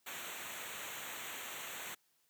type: noise with comb filter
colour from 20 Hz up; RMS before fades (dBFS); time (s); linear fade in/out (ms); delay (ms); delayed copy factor
pink; -45; 0.06-1.95; 10; 0.2; -0.95
effects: white hiss -75 dBFS RMS until 2.29 s + high-pass 80 Hz 12 dB/octave